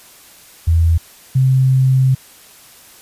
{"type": "tone pair in turn", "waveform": "sine", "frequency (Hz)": [82.7, 131.28], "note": ["E2", "C3"], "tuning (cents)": [6, 6], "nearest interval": "minor sixth", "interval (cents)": 800, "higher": "second", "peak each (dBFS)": -9, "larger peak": "neither", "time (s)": [[0.67, 0.98], [1.35, 2.15]], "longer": "second", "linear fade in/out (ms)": 10, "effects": ["white hiss -43 dBFS RMS until 3.01 s", "resampled to 32000 Hz"]}